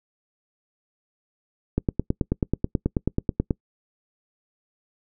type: click train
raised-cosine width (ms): 3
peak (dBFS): -8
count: 17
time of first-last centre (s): 1.78-3.508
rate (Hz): 9.26
effects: noise-tail reverb RT60 0.1 s tail -25 dB re dry